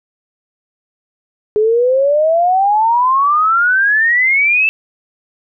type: exponential sweep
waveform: sine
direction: up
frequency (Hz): 417.6 to 2664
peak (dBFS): -9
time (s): 1.56-4.69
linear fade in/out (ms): 0
effects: none